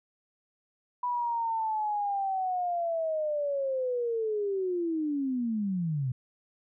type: linear sweep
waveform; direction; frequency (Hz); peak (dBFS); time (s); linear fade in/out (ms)
sine; down; 987.8 to 121.8; -27; 1.03-6.12; 5
effects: none

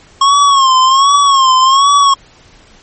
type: tone with vibrato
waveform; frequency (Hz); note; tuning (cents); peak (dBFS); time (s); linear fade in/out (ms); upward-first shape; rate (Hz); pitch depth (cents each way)
square; 1085; C#6; -37; -6; 0.21-2.14; 5; sine; 1.3; 86
effects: pink hiss -43 dBFS RMS until 2.82 s + MP3 32 kbps

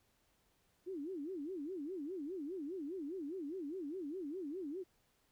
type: tone with vibrato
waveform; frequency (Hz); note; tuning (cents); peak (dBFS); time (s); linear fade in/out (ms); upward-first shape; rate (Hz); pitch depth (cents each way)
sine; 328.5; E4; -6; -40; 0.86-4.84; 20; sine; 4.9; 290
effects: pink hiss -75 dBFS RMS until 5.31 s

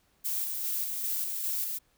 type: noise with tremolo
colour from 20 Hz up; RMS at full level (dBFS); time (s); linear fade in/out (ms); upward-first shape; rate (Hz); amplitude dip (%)
violet; -31; 0.24-1.79; 20; square; 2.5; 30
effects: pink hiss -69 dBFS RMS until 1.97 s

